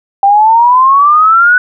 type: exponential sweep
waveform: sine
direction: up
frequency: 784 to 1496 Hz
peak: -3 dBFS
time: 0.23-1.58 s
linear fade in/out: 2 ms
effects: none